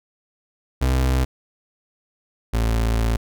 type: tone pair in turn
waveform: 35% pulse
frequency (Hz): 64.6 / 56.37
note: C2 / A1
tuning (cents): -21 / +43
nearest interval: major second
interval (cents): 236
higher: first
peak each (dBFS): -15 / -16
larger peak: first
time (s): 0.81-1.25 / 2.53-3.17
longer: second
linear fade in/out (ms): 10
effects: none